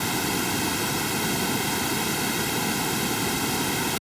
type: noise with comb filter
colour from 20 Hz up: pink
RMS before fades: -25 dBFS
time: 0-3.98 s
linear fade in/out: 5 ms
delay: 1.7 ms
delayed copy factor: -0.75
effects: high-pass 100 Hz 12 dB/octave + resampled to 32000 Hz